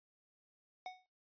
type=tone with exponential decay; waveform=square; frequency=740 Hz; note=F#5; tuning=in tune; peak=-40 dBFS; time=0.86-1.06 s; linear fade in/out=1 ms; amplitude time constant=42 ms; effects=noise-tail reverb RT60 0.3 s tail -20 dB re dry + resampled to 11025 Hz